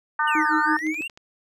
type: harmonic tone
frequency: 302.4 Hz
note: D#4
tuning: 49 cents flat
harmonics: 3 / 4 / 5 / 6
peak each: -24 / -24 / -24 / -29 dBFS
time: 0.19-0.77 s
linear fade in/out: 5 ms
type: exponential two-way sweep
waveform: triangle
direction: down then up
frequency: 3016 to 1309 to 2840 Hz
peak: -26 dBFS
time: 0.27-1.08 s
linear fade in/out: 10 ms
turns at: 0.55 s
type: tone with tremolo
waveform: sine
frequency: 312.1 Hz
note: D#4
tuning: 5 cents sharp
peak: -21 dBFS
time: 0.35-1.01 s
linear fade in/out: 2 ms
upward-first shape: sine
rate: 6.1 Hz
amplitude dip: 100%
type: click train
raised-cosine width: 0.2 ms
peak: -27 dBFS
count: 6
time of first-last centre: 0.79-1.175 s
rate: 13 Hz
effects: none